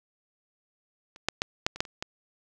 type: clicks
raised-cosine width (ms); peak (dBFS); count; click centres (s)
0.2; -30 / -7 / -9 / -6 / -23 / -6 / -28 / -15; 8; 1.161 / 1.286 / 1.419 / 1.665 / 1.76 / 1.805 / 1.852 / 2.025
effects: none